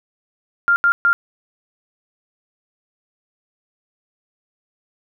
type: tone bursts at uneven times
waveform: sine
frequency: 1397 Hz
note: F6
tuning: in tune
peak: -11 dBFS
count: 3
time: 0.68-0.76 / 0.84-0.92 / 1.05-1.13 s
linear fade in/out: 0 ms
effects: none